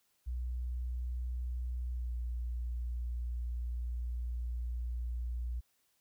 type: tone with pitch glide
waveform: sine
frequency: 61.3 to 59.83 Hz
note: B1 to A#1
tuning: -12 to +46 cents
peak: -34 dBFS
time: 0.26-5.61 s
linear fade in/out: 20 ms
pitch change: -42 cents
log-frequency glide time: 1.92-2.13 s
effects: white hiss -75 dBFS RMS until 6 s